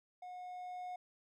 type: tone with level ramp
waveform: triangle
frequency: 725 Hz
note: F#5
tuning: 35 cents flat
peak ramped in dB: -44 to -39 dBFS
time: 0.22-0.96 s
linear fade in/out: 5 ms
effects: none